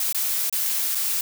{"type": "noise with dropouts", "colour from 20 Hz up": "blue", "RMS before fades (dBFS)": -24, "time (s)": [0, 1.21], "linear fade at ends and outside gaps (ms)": 2, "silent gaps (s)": [[0.126, 0.146], [0.497, 0.526], [0.95, 0.953]], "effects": []}